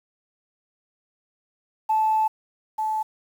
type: tone pair in turn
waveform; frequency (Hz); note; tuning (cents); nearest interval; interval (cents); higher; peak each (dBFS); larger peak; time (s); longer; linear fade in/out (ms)
sine; 872 / 868.6; A5 / A5; -16 / -23; unison; 7; first; -17 / -22; first; 1.89-2.28 / 2.78-3.03; first; 10
effects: tanh soft clip ceiling -13 dBFS + 8-bit